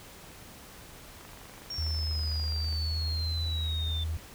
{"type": "click train", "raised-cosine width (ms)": 0.5, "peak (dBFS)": -34, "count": 38, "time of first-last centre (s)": [1.21, 2.726], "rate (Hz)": 24.4}
{"type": "exponential sweep", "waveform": "sine", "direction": "down", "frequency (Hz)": [5570, 3543], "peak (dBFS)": -34, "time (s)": [1.7, 4.04], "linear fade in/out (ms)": 5}
{"type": "tone with pitch glide", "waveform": "sine", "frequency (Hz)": [78, 80.15], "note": ["D#2", "E2"], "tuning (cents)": [5, -48], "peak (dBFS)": -29, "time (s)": [1.78, 4.17], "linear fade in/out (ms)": 5, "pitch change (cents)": 47, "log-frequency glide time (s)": [2.77, 3.01]}
{"effects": ["pink hiss -49 dBFS RMS until 4.34 s"]}